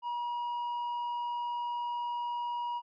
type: tone with tanh clipping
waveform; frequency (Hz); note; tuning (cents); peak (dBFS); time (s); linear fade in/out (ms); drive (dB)
sine; 959; A#5; +49; -33; 0.02-2.82; 50; 4
effects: none